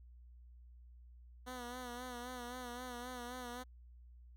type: tone with vibrato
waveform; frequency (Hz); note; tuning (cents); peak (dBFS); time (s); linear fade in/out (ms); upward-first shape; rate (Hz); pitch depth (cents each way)
10% pulse; 246.9; B3; 0; -36; 1.46-3.64; 20; sine; 3.8; 51
effects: added 60 Hz sine -55 dBFS peak until 4.36 s